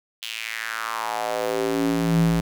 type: tone with high-pass filter sweep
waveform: square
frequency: 56.2 Hz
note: A1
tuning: 37 cents sharp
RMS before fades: -24 dBFS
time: 0.22-2.41 s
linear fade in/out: 10 ms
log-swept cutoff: 3200 to 120 Hz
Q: 3.4
effects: none